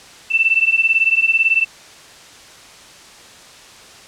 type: beating tone pair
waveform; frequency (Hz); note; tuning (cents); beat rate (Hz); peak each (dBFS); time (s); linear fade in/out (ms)
sine; 2659 / 2677; E7 / E7; +14 / +26; 18; -15; 0.3-1.65; 20
effects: white hiss -41 dBFS RMS until 4.07 s + low-pass 7000 Hz 12 dB/octave